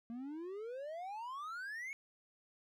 triangle exponential sweep, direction up, 227.4 to 2241 Hz, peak -40 dBFS, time 0.1-1.93 s, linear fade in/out 0 ms, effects none

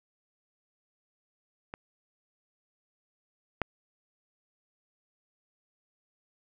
clicks, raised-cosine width 0.5 ms, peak -23 / -12 dBFS, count 2, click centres 1.739 / 3.617 s, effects none

